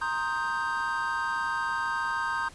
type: chord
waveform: triangle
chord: C minor seventh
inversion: third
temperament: equal with one note detuned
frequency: 932.3 / 1058.7 / 1244.5 / 1568 Hz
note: Bb5 / C6 / Eb6 / G6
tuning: 0 / +20 / 0 / 0 cents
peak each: -31 / -33 / -32 / -29 dBFS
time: 0.01-2.49 s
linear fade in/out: 10 ms
effects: pink hiss -51 dBFS RMS until 2.54 s + resampled to 24000 Hz